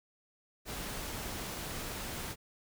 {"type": "noise", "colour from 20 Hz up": "pink", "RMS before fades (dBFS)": -40, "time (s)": [0.65, 2.36], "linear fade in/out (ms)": 50, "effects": []}